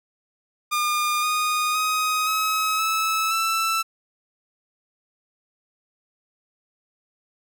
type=tone with pitch steps; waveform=sawtooth; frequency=1210 / 1232.6 / 1255.6 / 1279 / 1302.9 / 1327.2 Hz; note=D#6 / D#6 / D#6 / D#6 / E6 / E6; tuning=-49 / -17 / +15 / +47 / -21 / +11 cents; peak=-17 dBFS; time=0.71-3.83 s; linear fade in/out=20 ms; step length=520 ms; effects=none

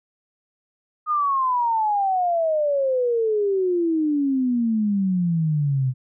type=exponential sweep; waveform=sine; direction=down; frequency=1244.5 to 126 Hz; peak=-18 dBFS; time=1.06-5.94 s; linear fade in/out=50 ms; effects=none

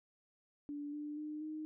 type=tone with pitch steps; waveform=sine; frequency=290.6 / 296.7 / 302.9 / 309.3 Hz; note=D4 / D4 / D#4 / D#4; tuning=-18 / +18 / -46 / -10 cents; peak=-40 dBFS; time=0.69-1.65 s; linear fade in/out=0 ms; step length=240 ms; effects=none

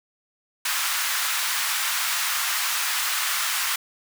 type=high-pass noise; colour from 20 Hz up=pink; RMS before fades=-25 dBFS; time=0.65-3.76 s; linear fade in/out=5 ms; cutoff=1100 Hz; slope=24 dB/octave; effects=none

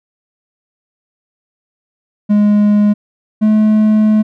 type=tone pair in turn; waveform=triangle; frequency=207.7 / 214.7 Hz; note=G#3 / A3; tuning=0 / -42 cents; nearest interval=minor second; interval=58 cents; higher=second; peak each=-5 dBFS; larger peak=neither; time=2.29-2.94 / 3.41-4.23 s; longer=second; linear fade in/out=20 ms; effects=none

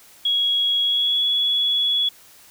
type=tone with pitch glide; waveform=sine; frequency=3322 to 3380 Hz; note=G#7 to G#7; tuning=0 to +30 cents; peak=-17 dBFS; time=0.25-2.09 s; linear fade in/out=5 ms; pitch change=+30 cents; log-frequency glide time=0.83-1.23 s; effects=white hiss -49 dBFS RMS until 2.5 s

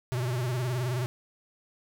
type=tone with vibrato; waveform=square; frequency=124.6 Hz; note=B2; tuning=16 cents sharp; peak=-28 dBFS; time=0.12-1.06 s; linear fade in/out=0 ms; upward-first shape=sine; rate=19 Hz; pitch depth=100 cents each way; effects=none

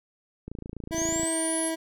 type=click train; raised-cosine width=3 ms; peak=-24 dBFS; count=22; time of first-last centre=0.48-1.233 s; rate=27.9 Hz
type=tone with pitch glide; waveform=25% pulse; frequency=328.1 to 324.3 Hz; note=E4 to E4; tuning=-8 to -28 cents; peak=-24 dBFS; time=0.91-1.76 s; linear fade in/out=20 ms; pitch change=-20 cents; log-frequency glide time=1.15-1.43 s
type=linear sweep; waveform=sine; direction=up; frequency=5920 to 11130 Hz; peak=-28 dBFS; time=0.94-1.72 s; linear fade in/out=50 ms
effects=none

